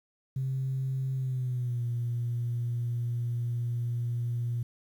sine tone with pitch glide, 132.3 to 119.24 Hz, C3 to A#2, +20 to +40 cents, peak -27 dBFS, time 0.36-4.63 s, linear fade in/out 5 ms, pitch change -180 cents, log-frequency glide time 1.14-1.84 s, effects tanh soft clip ceiling -24 dBFS + 10-bit

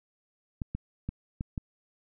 clicks, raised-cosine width 5 ms, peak -20 dBFS, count 5, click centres 0.618 / 0.75 / 1.09 / 1.409 / 1.578 s, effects none

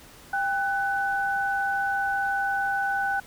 sine tone pair together, 793 / 1497 Hz, G5 / F#6, +20 / +20 cents, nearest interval major seventh, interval 1100 cents, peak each -26 dBFS, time 0.33-3.2 s, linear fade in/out 5 ms, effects pink hiss -49 dBFS RMS until 3.26 s

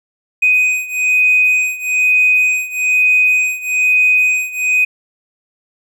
triangle beating tone pair, 2500 / 2501.1 Hz, D#7 / D#7, +8 / +8 cents, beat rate 1.1 Hz, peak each -10 / -12 dBFS, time 0.42-4.85 s, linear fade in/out 10 ms, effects tanh soft clip ceiling -5 dBFS

